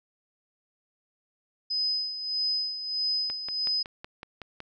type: tone with tremolo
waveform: sine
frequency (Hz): 5030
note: D#8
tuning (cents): +18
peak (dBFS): -24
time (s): 1.7-3.83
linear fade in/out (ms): 10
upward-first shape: sine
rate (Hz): 1.6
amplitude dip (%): 65
type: click train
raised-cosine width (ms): 0.3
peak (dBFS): -23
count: 8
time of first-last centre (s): 3.3-4.604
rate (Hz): 5.37
effects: none